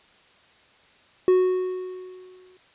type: tone with exponential decay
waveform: triangle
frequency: 368.5 Hz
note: F#4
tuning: 7 cents flat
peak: -11 dBFS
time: 1.28-2.57 s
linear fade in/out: 1 ms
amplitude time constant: 280 ms
effects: white hiss -56 dBFS RMS until 2.74 s + resampled to 8000 Hz